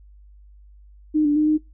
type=tone with pitch steps; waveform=sine; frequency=305.9 / 293.3 / 304.3 / 307.2 Hz; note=D#4 / D4 / D#4 / D#4; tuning=-29 / -2 / -38 / -22 cents; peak=-15 dBFS; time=1.14-1.58 s; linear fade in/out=20 ms; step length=110 ms; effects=noise-tail reverb RT60 0.2 s tail -22 dB re dry + added 50 Hz sine -45 dBFS peak until 1.73 s